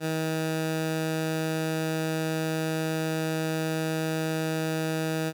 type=tone; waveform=15% pulse; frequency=159.3 Hz; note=D#3; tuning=41 cents sharp; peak=-20 dBFS; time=0-5.33 s; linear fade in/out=50 ms; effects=none